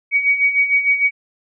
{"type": "tone with tremolo", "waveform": "sine", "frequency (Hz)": 2257, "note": "C#7", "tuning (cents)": 31, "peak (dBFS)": -10, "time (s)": [0.11, 1.11], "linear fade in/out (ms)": 50, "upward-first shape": "sine", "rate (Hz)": 6.6, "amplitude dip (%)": 70, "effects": []}